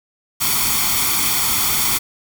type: noise with comb filter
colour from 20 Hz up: white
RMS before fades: -18 dBFS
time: 0.4-1.99 s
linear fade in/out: 20 ms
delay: 0.89 ms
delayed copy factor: +0.7
effects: none